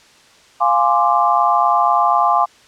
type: chord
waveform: sine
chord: D half-diminished seventh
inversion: first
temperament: equal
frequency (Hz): 698.5 / 830.6 / 1046.5 / 1174.7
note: F5 / Ab5 / C6 / D6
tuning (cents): 0 / 0 / 0 / 0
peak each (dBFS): -17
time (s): 0.6-2.46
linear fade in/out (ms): 20
effects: white hiss -48 dBFS RMS until 2.67 s + low-pass 6000 Hz 12 dB/octave